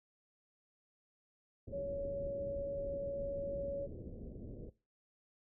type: low-pass noise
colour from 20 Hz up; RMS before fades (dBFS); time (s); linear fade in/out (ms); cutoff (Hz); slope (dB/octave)
pink; -47; 1.67-4.7; 10; 540; 48
type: tone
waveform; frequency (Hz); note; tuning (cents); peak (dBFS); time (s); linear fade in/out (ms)
sine; 560; C#5; +18; -37; 1.72-3.87; 20
effects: noise-tail reverb RT60 0.3 s tail -19 dB re dry